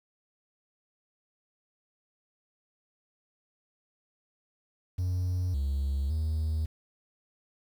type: tone with pitch steps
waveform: triangle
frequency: 90.7 / 69.3 / 78.7 Hz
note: F#2 / C#2 / D#2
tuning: -34 / 0 / +20 cents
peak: -24 dBFS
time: 4.98-6.66 s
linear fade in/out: 10 ms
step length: 560 ms
effects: tanh soft clip ceiling -20 dBFS + 9-bit